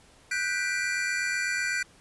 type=chord; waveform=square; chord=G major seventh; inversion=third; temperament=equal with one note detuned; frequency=1480 / 1568 / 1975.5 / 2377 Hz; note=F#6 / G6 / B6 / D7; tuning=0 / 0 / 0 / +20 cents; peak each=-33 dBFS; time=0.31-1.83 s; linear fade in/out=5 ms; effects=pink hiss -57 dBFS RMS until 2 s + resampled to 24000 Hz